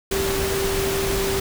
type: tone in noise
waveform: sine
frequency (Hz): 390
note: G4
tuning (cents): -9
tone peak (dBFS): -23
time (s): 0.11-1.4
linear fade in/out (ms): 5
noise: pink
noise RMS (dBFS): -25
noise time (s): 0.11-1.4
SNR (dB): -1
effects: none